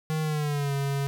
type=tone with pitch glide; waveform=square; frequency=156.4 to 139.34 Hz; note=D#3 to C#3; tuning=+9 to +9 cents; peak=-26 dBFS; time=0.1-1.07 s; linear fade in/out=0 ms; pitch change=-200 cents; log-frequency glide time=0.22-0.73 s; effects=none